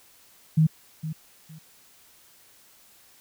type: tone with echo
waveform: sine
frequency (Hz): 157.6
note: D#3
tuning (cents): +23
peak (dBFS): -15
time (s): 0.57-0.67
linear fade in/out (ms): 10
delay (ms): 460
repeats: 2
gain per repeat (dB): -13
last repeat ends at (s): 1.59
effects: white hiss -56 dBFS RMS until 3.2 s